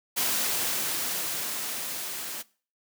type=noise with level ramp; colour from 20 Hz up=white; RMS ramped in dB=-26 to -36 dBFS; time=0.16-2.43 s; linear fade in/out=20 ms; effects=noise-tail reverb RT60 0.4 s tail -21 dB re dry + high-pass 150 Hz 12 dB/octave